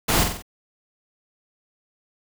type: noise with echo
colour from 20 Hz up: pink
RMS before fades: -20 dBFS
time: 0.08-0.24 s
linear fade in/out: 10 ms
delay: 46 ms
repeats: 4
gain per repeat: -5 dB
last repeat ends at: 0.424 s
effects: none